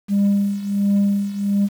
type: tone with tremolo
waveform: sine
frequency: 200.9 Hz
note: G3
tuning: 43 cents sharp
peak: -10 dBFS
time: 0.08-1.69 s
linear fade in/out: 50 ms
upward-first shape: triangle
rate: 1.4 Hz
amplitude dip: 85%
effects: tanh soft clip ceiling -12 dBFS + 7-bit